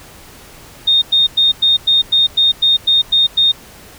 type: tone bursts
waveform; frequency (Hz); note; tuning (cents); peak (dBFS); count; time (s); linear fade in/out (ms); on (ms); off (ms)
sine; 3681; A#7; -23; -8; 11; 0.87-3.52; 10; 150; 100
effects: pink hiss -39 dBFS RMS until 3.98 s